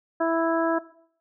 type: harmonic tone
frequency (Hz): 329.6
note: E4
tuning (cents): 0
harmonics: 1 / 2 / 3 / 4 / 5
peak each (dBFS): -25 / -23 / -30 / -31 / -33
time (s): 0.2-0.79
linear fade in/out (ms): 10
effects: noise-tail reverb RT60 0.6 s tail -18 dB re dry